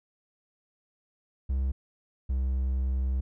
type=tone pair in turn; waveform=triangle; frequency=66.3 / 65.09 Hz; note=C2 / C2; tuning=+23 / -8 cents; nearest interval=unison; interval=31 cents; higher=first; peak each=-23 dBFS; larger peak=neither; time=1.49-1.72 / 2.29-3.21 s; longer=second; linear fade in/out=10 ms; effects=none